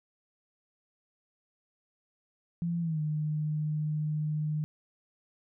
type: tone with pitch glide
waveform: sine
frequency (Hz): 170.1 to 152.42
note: F3 to D#3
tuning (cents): -45 to -35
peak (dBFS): -28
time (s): 2.62-4.64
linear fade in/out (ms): 0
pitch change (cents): -190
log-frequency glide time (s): 2.81-3
effects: none